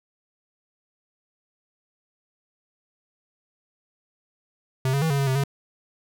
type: tone with pitch steps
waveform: square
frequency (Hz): 131.4 / 139.3 / 161.1 / 140 / 138.3 / 131.6 / 139.4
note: C3 / C#3 / E3 / C#3 / C#3 / C3 / C#3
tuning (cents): +8 / +9 / -39 / +18 / -4 / +10 / +10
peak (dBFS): -21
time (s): 4.85-5.438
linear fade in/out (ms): 2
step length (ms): 84
effects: none